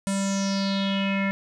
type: tone with low-pass filter sweep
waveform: square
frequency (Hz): 196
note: G3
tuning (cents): 0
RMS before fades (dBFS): -25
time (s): 0.07-1.31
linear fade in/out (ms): 0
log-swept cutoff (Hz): 9100 to 2000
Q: 5.3
effects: none